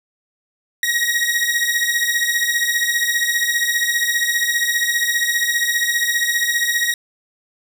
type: beating tone pair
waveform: sawtooth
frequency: 1887 / 1902 Hz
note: A#6 / A#6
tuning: +21 / +34 cents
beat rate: 15 Hz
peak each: -16 dBFS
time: 0.83-6.94 s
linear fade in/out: 2 ms
effects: none